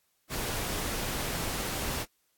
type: noise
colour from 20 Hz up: pink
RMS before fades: -33 dBFS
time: 0.29-2.06 s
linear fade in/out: 50 ms
effects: white hiss -73 dBFS RMS until 2.37 s + AAC 64 kbps